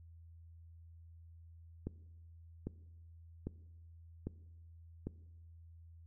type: click train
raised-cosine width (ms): 3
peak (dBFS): -26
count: 5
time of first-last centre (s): 1.87-5.07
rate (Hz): 1.25
effects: noise-tail reverb RT60 1.0 s tail -20 dB re dry + added 83 Hz sine -54 dBFS peak until 6.06 s